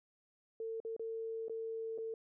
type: tone with dropouts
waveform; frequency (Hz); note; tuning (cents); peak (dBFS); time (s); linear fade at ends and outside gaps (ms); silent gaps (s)
sine; 449.9; A4; +39; -38; 0.6-2.14; 2; 0.802-0.849 / 0.965-0.995 / 1.483-1.496 / 1.978-1.984
effects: none